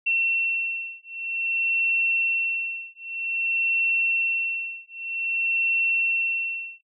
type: beating tone pair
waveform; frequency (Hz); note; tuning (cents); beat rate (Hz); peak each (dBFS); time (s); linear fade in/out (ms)
sine; 2709 / 2709.52; E7 / E7; +47 / +47; 0.52; -26; 0.06-6.81; 10
effects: noise-tail reverb RT60 0.1 s tail -19 dB re dry